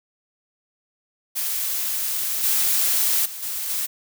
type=noise with level steps; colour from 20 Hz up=blue; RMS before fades=-25 / -20 / -34 / -28 / -25 dBFS; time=1.35-3.87 s; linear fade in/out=20 ms; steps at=2.43 / 3.25 / 3.42 / 3.69 s; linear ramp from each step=10 ms; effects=none